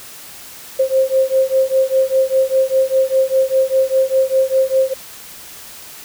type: beating tone pair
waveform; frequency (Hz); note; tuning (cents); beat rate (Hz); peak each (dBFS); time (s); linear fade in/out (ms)
sine; 526 / 531; C5 / C5; +9 / +25; 5; -15; 0.79-4.94; 10
effects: white hiss -36 dBFS RMS until 6.04 s